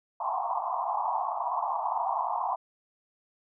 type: band-pass noise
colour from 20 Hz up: white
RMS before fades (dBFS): -30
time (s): 0.2-2.56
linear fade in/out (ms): 10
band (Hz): 680 to 1100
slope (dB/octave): 96
effects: none